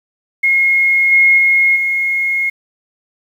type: tone with level steps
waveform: sine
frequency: 2155 Hz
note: C#7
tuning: 49 cents flat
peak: -9 / -6 / -8 / -13 dBFS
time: 0.43-2.5 s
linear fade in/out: 10 ms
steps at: 1.11 / 1.37 / 1.75 s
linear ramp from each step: 20 ms
effects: 7-bit